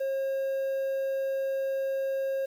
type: tone with quantisation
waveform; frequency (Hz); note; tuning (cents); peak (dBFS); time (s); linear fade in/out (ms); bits
triangle; 539; C#5; -49; -25; 0-2.46; 10; 9
effects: none